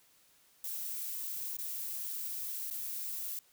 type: noise with dropouts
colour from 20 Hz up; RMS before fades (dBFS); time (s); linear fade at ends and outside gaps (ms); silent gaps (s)
violet; -39; 0.64-3.39; 2; 1.569-1.586 / 2.702-2.709
effects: white hiss -66 dBFS RMS until 3.52 s